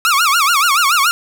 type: tone with vibrato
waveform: sawtooth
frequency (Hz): 1249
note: D#6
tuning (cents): +6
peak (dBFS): -7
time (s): 0.05-1.11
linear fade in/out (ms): 0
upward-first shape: sine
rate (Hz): 7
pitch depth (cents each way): 240
effects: none